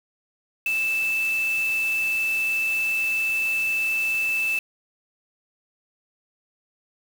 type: tone in noise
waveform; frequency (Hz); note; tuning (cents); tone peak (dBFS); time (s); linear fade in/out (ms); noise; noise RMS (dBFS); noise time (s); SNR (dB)
sine; 2637; E7; 0; -21; 0.66-4.59; 2; white; -38; 0.66-4.59; +14
effects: none